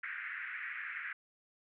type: band-pass noise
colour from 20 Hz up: pink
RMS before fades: -42 dBFS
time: 0.03-1.13 s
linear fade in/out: 5 ms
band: 1500 to 2200 Hz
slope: 48 dB/octave
effects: none